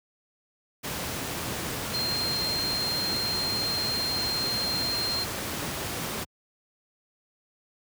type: tone in noise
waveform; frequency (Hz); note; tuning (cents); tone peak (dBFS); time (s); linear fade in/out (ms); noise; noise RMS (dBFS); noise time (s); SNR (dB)
sine; 4188; C8; +1; -27; 1.93-5.25; 20; pink; -32; 0.83-6.25; +2
effects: high-pass 80 Hz 12 dB/octave